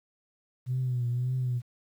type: tone with vibrato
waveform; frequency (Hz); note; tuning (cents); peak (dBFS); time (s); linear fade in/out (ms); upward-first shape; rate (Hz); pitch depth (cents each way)
sine; 124.6; B2; +16; -25; 0.66-1.62; 50; triangle; 1.8; 72
effects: tanh soft clip ceiling -22 dBFS + 10-bit